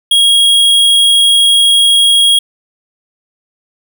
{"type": "tone", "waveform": "square", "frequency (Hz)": 3288, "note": "G#7", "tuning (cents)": -18, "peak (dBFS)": -6, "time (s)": [0.11, 2.39], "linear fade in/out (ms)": 5, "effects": []}